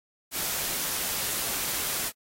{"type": "noise", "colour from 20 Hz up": "white", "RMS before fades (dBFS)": -30, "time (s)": [0.31, 2.12], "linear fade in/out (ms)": 50, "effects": ["AAC 48 kbps"]}